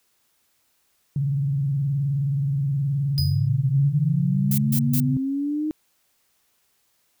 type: tone with vibrato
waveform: sine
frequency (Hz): 139.5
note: C#3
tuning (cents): +11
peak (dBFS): -20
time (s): 1.16-5.17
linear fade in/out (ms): 2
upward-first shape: square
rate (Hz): 19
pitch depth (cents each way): 80
type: tone with exponential decay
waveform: 45% pulse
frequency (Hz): 4978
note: D#8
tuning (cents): 0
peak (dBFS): -22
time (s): 3.18-3.48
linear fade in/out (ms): 0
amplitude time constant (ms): 65
type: linear sweep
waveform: sine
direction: up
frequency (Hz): 83.4 to 311.1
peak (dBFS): -22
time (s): 3.19-5.71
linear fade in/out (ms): 0
type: noise bursts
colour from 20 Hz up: violet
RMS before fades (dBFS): -26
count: 3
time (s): 4.51-5.003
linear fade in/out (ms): 5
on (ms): 71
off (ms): 140
effects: white hiss -67 dBFS RMS until 7.2 s